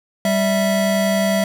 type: tone pair together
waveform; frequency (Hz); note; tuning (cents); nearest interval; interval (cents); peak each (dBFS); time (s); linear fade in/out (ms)
square; 195.33 / 657; G3 / E5; -6 / -6; octave + major sixth; 2100; -19; 0.25-1.44; 2
effects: none